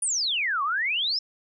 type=exponential two-way sweep; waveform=sine; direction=down then up; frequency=9880 to 1085 to 5420 Hz; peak=-23 dBFS; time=0.02-1.19 s; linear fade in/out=5 ms; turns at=0.63 s; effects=none